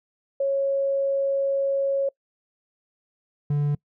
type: tone pair in turn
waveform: sine / triangle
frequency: 550 / 145.68 Hz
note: C#5 / D3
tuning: -14 / -14 cents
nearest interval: octave + major seventh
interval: 2300 cents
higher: first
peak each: -20 / -18 dBFS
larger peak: second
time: 0.4-2.09 / 3.5-3.75 s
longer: first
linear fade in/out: 5 ms
effects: noise-tail reverb RT60 0.1 s tail -25 dB re dry